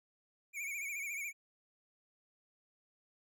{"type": "tone with vibrato", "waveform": "square", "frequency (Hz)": 2301, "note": "D7", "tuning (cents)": -36, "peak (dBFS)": -39, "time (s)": [0.53, 1.33], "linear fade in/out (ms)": 50, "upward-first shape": "sine", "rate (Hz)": 14, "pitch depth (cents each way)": 89, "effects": []}